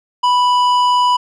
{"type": "tone with tanh clipping", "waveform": "triangle", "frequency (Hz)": 987.8, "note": "B5", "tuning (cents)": 0, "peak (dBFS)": -12, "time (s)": [0.23, 1.17], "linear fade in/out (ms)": 10, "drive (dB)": 15, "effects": []}